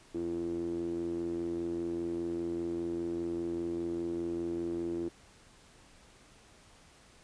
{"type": "tone with band-pass filter", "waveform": "sawtooth", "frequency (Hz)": 85, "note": "F2", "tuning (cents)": -46, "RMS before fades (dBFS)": -35, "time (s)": [0.14, 5.09], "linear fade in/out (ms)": 10, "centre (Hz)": 330, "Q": 8.4, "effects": ["pink hiss -59 dBFS RMS until 7.23 s", "resampled to 22050 Hz"]}